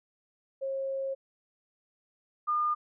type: tone pair in turn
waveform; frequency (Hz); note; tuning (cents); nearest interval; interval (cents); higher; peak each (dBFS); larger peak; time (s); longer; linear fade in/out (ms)
sine; 540 / 1212.3; C#5 / D#6; -45 / -45; octave + major second; 1400; second; -30 / -25; second; 0.61-1.15 / 2.47-2.75; first; 20
effects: none